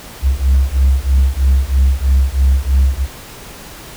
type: beating tone pair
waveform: sine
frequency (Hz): 65.41 / 68.51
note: C2 / C#2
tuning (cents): 0 / -20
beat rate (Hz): 3.1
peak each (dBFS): -11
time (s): 0.22-3.07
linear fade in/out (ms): 50
effects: tanh soft clip ceiling -5 dBFS + pink hiss -34 dBFS RMS until 3.96 s